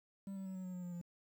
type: tone with pitch steps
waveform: triangle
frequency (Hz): 196 / 192.63 / 189.32 / 186.07 / 182.87 / 179.73 / 176.65 / 173.61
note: G3 / G3 / F#3 / F#3 / F#3 / F3 / F3 / F3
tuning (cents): 0 / -30 / +40 / +10 / -20 / +50 / +20 / -10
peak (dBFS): -40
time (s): 0.27-1.014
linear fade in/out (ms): 2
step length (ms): 93
effects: 11-bit